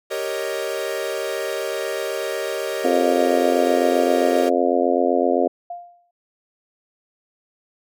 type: chord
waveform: 45% pulse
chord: Eb dominant seventh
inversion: first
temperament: equal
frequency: 392 / 466.2 / 554.4 / 622.3 Hz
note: G4 / Bb4 / Db5 / Eb5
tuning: 0 / 0 / 0 / 0 cents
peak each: -29 dBFS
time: 0.1-4.5 s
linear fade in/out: 20 ms
type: harmonic tone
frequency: 87.8 Hz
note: F2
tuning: 10 cents sharp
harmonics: 3 / 4 / 5 / 6 / 7 / 8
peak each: -23 / -23 / -23 / -23 / -23 / -23 dBFS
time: 2.84-5.48 s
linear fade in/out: 10 ms
type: tone with exponential decay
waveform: sine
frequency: 700 Hz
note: F5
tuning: 4 cents sharp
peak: -26 dBFS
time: 5.7-6.11 s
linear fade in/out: 5 ms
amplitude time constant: 88 ms
effects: none